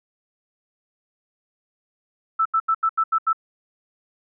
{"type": "tone bursts", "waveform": "sine", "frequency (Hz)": 1318.5, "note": "E6", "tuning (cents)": 0, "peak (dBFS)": -16, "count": 7, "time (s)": [2.39, 3.331], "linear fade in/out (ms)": 10, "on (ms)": 65, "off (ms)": 81, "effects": []}